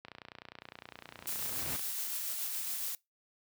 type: click train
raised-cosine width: 0.3 ms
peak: -29 dBFS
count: 53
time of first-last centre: 0.05-1.795 s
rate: 29.8 Hz
type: noise with exponential growth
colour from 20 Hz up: pink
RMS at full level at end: -39 dBFS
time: 0.61-1.76 s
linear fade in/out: 0 ms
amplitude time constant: 250 ms
type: noise with tremolo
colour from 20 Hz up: blue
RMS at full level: -36 dBFS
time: 1.27-2.95 s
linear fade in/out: 2 ms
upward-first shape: sine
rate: 7.1 Hz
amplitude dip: 25%
effects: noise-tail reverb RT60 0.2 s tail -23 dB re dry + high-pass 80 Hz 12 dB/octave